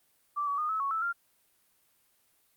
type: tone with pitch steps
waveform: sine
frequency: 1168 / 1135 / 1226 / 1297 / 1110 / 1316 / 1391 Hz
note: D6 / C#6 / D#6 / E6 / C#6 / E6 / F6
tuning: -10 / +41 / -26 / -28 / +2 / -3 / -7 cents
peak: -28 dBFS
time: 0.36-1.13 s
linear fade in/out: 20 ms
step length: 110 ms
effects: white hiss -69 dBFS RMS until 2.56 s + Opus 32 kbps